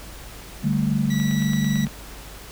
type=chord; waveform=sine; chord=D suspended fourth; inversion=none; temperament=equal; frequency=146.83 / 196 / 220 Hz; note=D3 / G3 / A3; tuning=0 / 0 / 0 cents; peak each=-23 dBFS; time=0.63-1.88 s; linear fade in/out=20 ms
type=tone; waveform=20% pulse; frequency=1947 Hz; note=B6; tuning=25 cents flat; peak=-26 dBFS; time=1.1-1.85 s; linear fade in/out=5 ms
type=click train; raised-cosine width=0.3 ms; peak=-21 dBFS; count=7; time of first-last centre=1.2-1.868 s; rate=8.98 Hz
effects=added 50 Hz sine -41 dBFS peak until 2.51 s + pink hiss -41 dBFS RMS until 2.51 s